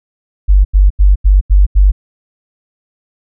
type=tone bursts; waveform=sine; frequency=48.41 Hz; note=G1; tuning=21 cents flat; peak=-3 dBFS; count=6; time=0.48-1.92 s; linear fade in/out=20 ms; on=170 ms; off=84 ms; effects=none